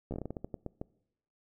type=slowing click train; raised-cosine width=2 ms; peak=-24 dBFS; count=13; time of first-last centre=0.11-0.815 s; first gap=13 ms; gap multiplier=1.25; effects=noise-tail reverb RT60 0.8 s tail -23 dB re dry